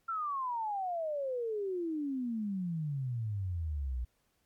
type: exponential sweep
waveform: sine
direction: down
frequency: 1371 to 58.5 Hz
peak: -32 dBFS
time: 0.08-4.05 s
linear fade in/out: 10 ms
effects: pink hiss -75 dBFS RMS until 4.45 s + MP3 96 kbps